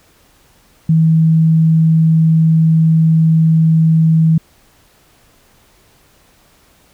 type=tone; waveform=sine; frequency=161 Hz; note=E3; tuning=41 cents flat; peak=-7 dBFS; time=0.89-4.38 s; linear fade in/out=5 ms; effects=pink hiss -51 dBFS RMS until 6.93 s